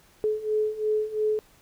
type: beating tone pair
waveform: sine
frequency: 426.9 / 429.8 Hz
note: G#4 / A4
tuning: +48 / -41 cents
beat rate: 2.9 Hz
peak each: -28 / -25 dBFS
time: 0.24-1.39 s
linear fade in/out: 0 ms
effects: pink hiss -58 dBFS RMS until 1.61 s